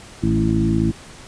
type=harmonic tone with a mistuned harmonic; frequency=55 Hz; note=A1; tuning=in tune; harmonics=1 / 2 / 3 / 4 / 5 / 6; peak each=-25 / -22 / -22 / -21 / -26 / -21 dBFS; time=0.22-0.92 s; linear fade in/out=20 ms; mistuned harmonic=3; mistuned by=-37 cents; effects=pink hiss -41 dBFS RMS until 1.27 s + resampled to 22050 Hz